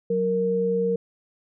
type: tone pair together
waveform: sine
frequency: 185 / 464.7 Hz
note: F#3 / A#4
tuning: 0 / -5 cents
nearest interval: octave + major third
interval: 1595 cents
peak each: -27 / -21 dBFS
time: 0.1-0.96 s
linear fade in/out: 5 ms
effects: none